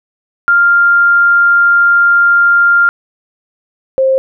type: tone pair in turn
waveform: sine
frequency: 1396.9 / 529.6 Hz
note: F6 / C5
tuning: 0 / +21 cents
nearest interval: octave + perfect fourth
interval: 1679 cents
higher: first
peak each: -5 / -7 dBFS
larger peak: first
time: 0.48-2.89 / 3.98-4.18 s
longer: first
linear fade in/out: 0 ms
effects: none

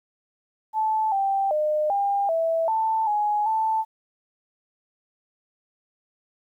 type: tone with pitch steps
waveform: sine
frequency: 872 / 784 / 608 / 801 / 656 / 886 / 836 / 882 Hz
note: A5 / G5 / D#5 / G5 / E5 / A5 / G#5 / A5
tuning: -16 / 0 / -40 / +37 / -9 / +12 / +11 / +4 cents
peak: -20 dBFS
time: 0.73-3.85 s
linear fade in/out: 50 ms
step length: 390 ms
effects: 10-bit

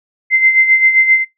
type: tone with tremolo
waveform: sine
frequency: 2076 Hz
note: C7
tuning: 14 cents flat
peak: -5 dBFS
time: 0.3-1.25 s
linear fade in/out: 50 ms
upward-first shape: sine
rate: 7.6 Hz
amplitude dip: 65%
effects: noise-tail reverb RT60 0.2 s tail -25 dB re dry

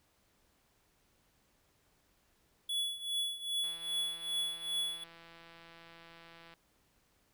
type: tone with tremolo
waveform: square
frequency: 3400 Hz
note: G#7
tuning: 40 cents sharp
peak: -31 dBFS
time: 2.69-5.04 s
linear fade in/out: 5 ms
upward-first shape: triangle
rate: 2.5 Hz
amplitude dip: 85%
type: click train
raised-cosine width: 0.3 ms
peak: -39 dBFS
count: 485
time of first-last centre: 3.64-6.538 s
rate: 167 Hz
effects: pink hiss -72 dBFS RMS until 7.33 s

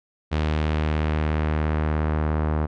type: tone with low-pass filter sweep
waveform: sawtooth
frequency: 77 Hz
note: D#2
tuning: 17 cents flat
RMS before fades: -23 dBFS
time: 0.31-2.67 s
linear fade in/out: 20 ms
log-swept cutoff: 3600 to 1200 Hz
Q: 1.1
effects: none

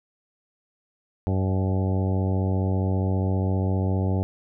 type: harmonic tone with a mistuned harmonic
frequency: 94.9 Hz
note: F#2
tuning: 44 cents sharp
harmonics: 1 / 2 / 3 / 4 / 5 / 6 / 7 / 8 / 9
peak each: -22 / -28 / -32 / -34 / -36 / -38 / -39 / -40 / -41 dBFS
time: 1.27-4.23 s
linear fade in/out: 0 ms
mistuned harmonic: 7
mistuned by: -27 cents
effects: none

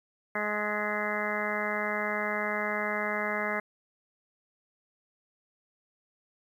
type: harmonic tone with a mistuned harmonic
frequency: 210 Hz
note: G#3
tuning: 19 cents sharp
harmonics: 1 / 2 / 3 / 4 / 5 / 6 / 7 / 8 / 9 / 10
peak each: -38 / -38 / -35 / -39 / -40 / -37 / -41 / -36 / -40 / -35 dBFS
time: 0.35-3.6 s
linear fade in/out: 5 ms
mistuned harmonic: 10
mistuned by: -32 cents
effects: 10-bit

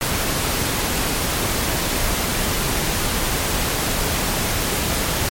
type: noise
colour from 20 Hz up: pink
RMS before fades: -21 dBFS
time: 0.01-5.29 s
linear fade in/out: 2 ms
effects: MP3 64 kbps

